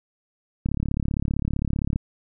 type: click train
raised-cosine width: 5 ms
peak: -12 dBFS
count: 47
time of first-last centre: 0.66-1.959 s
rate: 35.4 Hz
effects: none